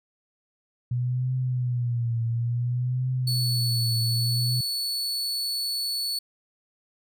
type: tone with vibrato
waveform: sine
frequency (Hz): 121.8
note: B2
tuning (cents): -24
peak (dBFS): -23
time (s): 0.91-4.61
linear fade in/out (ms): 5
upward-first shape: triangle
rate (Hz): 0.57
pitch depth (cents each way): 100
type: tone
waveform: 40% pulse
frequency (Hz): 4435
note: C#8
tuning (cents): 0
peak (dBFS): -25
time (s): 3.27-6.19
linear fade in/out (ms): 5
effects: none